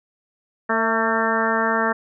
harmonic tone with a mistuned harmonic, 225.3 Hz, A3, 41 cents sharp, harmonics 1 / 2 / 3 / 4 / 5 / 6 / 7 / 8, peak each -26 / -26 / -26 / -26 / -26 / -26 / -26 / -26 dBFS, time 0.69-1.93 s, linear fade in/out 10 ms, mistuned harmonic 3, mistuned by -32 cents, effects none

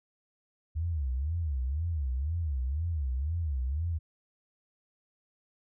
sine tone with vibrato, 73.5 Hz, D2, 2 cents sharp, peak -28 dBFS, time 0.75-3.99 s, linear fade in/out 20 ms, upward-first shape sine, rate 2 Hz, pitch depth 270 cents each way, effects none

